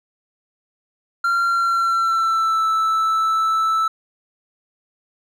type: tone with pitch glide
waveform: triangle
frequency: 1379 to 1316.7 Hz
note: F6 to E6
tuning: -22 to -2 cents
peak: -14 dBFS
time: 1.24-3.88 s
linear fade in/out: 5 ms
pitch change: -80 cents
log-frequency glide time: 1.44-2.66 s
effects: none

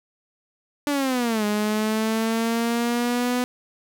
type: linear two-way sweep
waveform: sawtooth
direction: down then up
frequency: 293.7 to 207.7 to 249.1 Hz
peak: -17 dBFS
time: 0.87-3.44 s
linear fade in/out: 0 ms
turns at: 1.45 s
effects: none

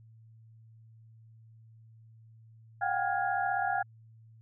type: tone cluster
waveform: sine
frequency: 717 / 754 / 792 / 1414 / 1660 Hz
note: F5 / F#5 / G5 / F6 / G#6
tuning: +45 / +32 / +18 / +21 / -1 cents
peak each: -33 / -38 / -31 / -36 / -36 dBFS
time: 2.81-3.83 s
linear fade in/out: 10 ms
effects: added 112 Hz sine -53 dBFS peak until 4.41 s

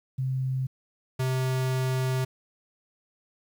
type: tone pair in turn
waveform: sine / square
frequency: 131 / 129.87 Hz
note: C3 / C3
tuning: +2 / -13 cents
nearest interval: unison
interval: 15 cents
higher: first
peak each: -25 dBFS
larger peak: neither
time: 0.18-0.67 / 1.19-2.25 s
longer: second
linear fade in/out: 10 ms
effects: 10-bit

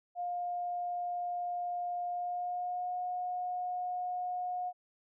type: tone with pitch glide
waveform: sine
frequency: 708 to 722.5 Hz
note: F5 to F#5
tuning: +23 to -41 cents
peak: -33 dBFS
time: 0.15-4.73 s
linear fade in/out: 50 ms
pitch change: +36 cents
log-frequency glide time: 2.09-2.97 s
effects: none

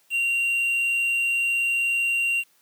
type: tone with quantisation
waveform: triangle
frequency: 2761 Hz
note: F7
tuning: 20 cents flat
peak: -19 dBFS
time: 0.1-2.44 s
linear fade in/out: 50 ms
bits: 7
effects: white hiss -62 dBFS RMS until 2.61 s + high-pass 150 Hz 12 dB/octave

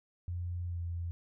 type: tone with pitch glide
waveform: sine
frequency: 87.8 to 85.65 Hz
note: F2 to F2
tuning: +10 to -33 cents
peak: -34 dBFS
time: 0.28-1.11 s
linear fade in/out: 0 ms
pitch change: -43 cents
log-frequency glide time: 0.67-0.79 s
effects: none

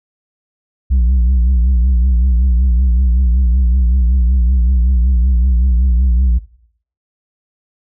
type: tone with vibrato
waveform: sine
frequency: 61.74 Hz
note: B1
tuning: in tune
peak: -6 dBFS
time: 0.9-6.39 s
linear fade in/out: 20 ms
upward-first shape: triangle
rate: 5.3 Hz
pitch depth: 130 cents each way
effects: noise-tail reverb RT60 0.6 s tail -17 dB re dry + tanh soft clip ceiling -8 dBFS

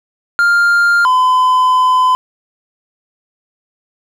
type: tone pair in turn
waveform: triangle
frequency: 1400 / 1015.1 Hz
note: F6 / B5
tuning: +4 / +47 cents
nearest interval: tritone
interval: 557 cents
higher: first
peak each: -6 dBFS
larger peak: neither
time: 0.39-1.05 / 1.05-2.15 s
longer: second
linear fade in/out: 0 ms
effects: none

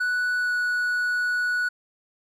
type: tone with pitch glide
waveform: triangle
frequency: 1480 to 1470.6 Hz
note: F#6 to F#6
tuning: 0 to -11 cents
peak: -20 dBFS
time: 0-1.69 s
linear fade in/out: 10 ms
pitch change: -11 cents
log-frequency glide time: 0.38-0.53 s
effects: none

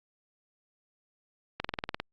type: slowing click train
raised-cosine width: 0.3 ms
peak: -15 dBFS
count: 9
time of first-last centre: 1.6-2 s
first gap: 45 ms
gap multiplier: 1.03
effects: low-pass 5000 Hz 12 dB/octave + Opus 48 kbps

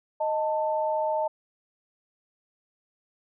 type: tone pair together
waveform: sine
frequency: 622.3 / 887.5 Hz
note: D#5 / A5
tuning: 0 / +15 cents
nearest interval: tritone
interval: 615 cents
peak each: -26 / -27 dBFS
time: 0.2-1.28 s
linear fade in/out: 10 ms
effects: none

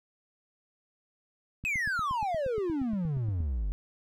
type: click train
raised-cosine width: 5 ms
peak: -28 dBFS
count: 16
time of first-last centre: 1.64-3.405 s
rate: 8.5 Hz
type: exponential sweep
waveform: triangle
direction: down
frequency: 2614 to 44.64 Hz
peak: -26 dBFS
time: 1.65-3.72 s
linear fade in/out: 0 ms
effects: none

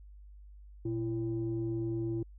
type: tone pair together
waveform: sine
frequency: 118.7 / 336.2 Hz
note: A#2 / E4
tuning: +32 / +34 cents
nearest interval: octave + tritone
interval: 1802 cents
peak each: -34 / -32 dBFS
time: 0.85-2.23 s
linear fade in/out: 5 ms
effects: tanh soft clip ceiling -25 dBFS + added 50 Hz sine -49 dBFS peak until 2.38 s

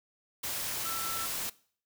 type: tone in noise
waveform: sine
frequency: 1334 Hz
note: E6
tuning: 20 cents sharp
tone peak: -37 dBFS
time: 0.85-1.26 s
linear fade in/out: 10 ms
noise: white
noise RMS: -35 dBFS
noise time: 0.43-1.5 s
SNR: -5 dB
effects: noise-tail reverb RT60 0.5 s tail -21 dB re dry

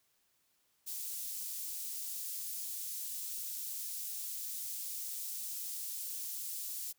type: high-pass noise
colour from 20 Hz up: white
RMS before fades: -41 dBFS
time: 0.86-6.93 s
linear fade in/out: 20 ms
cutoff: 6000 Hz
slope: 12 dB/octave
effects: white hiss -75 dBFS RMS until 6.98 s

